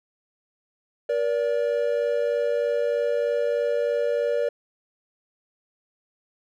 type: tone pair together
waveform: triangle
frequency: 474.8 / 578 Hz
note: A#4 / D5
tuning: +32 / -28 cents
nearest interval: minor third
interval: 340 cents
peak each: -22 dBFS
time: 1.09-4.49 s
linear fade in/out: 5 ms
effects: none

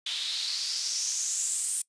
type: noise with band-pass filter sweep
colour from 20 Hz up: white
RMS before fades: -31 dBFS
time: 0.06-1.82 s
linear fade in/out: 5 ms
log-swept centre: 3400 to 9100 Hz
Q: 4.7
effects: noise-tail reverb RT60 0.1 s tail -22 dB re dry + resampled to 22050 Hz

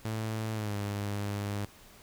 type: tone with pitch glide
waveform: sawtooth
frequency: 110 to 102.04 Hz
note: A2 to G#2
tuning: 0 to -30 cents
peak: -28 dBFS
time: 0.05-1.65 s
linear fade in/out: 0 ms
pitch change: -130 cents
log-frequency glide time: 0.54-0.74 s
effects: pink hiss -55 dBFS RMS until 2.02 s

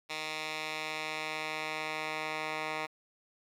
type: tone with band-pass filter sweep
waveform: 10% pulse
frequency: 155.56 Hz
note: D#3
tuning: in tune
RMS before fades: -37 dBFS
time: 0.09-2.87 s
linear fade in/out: 20 ms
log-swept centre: 3100 to 1800 Hz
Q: 1.1
effects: 10-bit

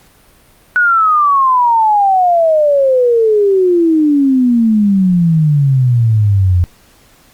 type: exponential sweep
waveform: sine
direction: down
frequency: 1480 to 86.3 Hz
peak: -7 dBFS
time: 0.76-6.64 s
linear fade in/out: 0 ms
effects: pink hiss -47 dBFS RMS until 7.33 s + Opus 48 kbps

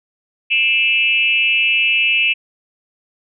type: tone with frequency modulation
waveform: sine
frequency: 2637 Hz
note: E7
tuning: in tune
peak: -12 dBFS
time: 0.5-2.34 s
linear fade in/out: 20 ms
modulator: 253 Hz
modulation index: 0.88
effects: none

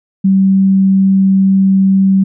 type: tone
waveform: sine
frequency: 192.7 Hz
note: G3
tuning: 29 cents flat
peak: -6 dBFS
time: 0.24-2.24 s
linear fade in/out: 10 ms
effects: none

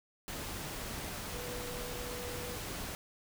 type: tone in noise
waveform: sine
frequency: 490 Hz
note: B4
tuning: 14 cents flat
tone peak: -44 dBFS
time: 1.34-2.56 s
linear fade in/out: 0 ms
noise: pink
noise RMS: -41 dBFS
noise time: 0.28-2.95 s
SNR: -6 dB
effects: none

